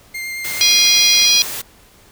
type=tone with vibrato; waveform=40% pulse; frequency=2107 Hz; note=C7; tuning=12 cents sharp; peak=-23 dBFS; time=0.14-1.26 s; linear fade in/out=10 ms; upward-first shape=sine; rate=9.2 Hz; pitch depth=9 cents each way
type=noise; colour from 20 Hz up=white; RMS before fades=-26 dBFS; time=0.44-1.62 s; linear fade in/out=10 ms
type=harmonic tone; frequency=820 Hz; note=G#5; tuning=22 cents flat; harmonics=3 / 4 / 5 / 6 / 7; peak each=-19 / -17 / -15 / -17 / -15 dBFS; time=0.61-1.42 s; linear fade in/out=0 ms
effects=pink hiss -48 dBFS RMS until 2.11 s